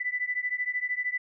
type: beating tone pair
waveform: sine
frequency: 1983 / 1996 Hz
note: B6 / B6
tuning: +7 / +18 cents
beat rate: 13 Hz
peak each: -30 / -31 dBFS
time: 0-1.18 s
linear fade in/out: 10 ms
effects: none